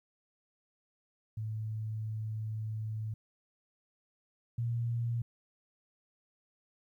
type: tone pair in turn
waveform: sine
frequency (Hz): 109.2 / 117.57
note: A2 / A#2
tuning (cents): -13 / +15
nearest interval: minor second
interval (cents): 128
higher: second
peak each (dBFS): -34 / -30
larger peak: second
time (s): 1.37-3.14 / 4.58-5.22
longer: first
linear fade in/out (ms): 5
effects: 12-bit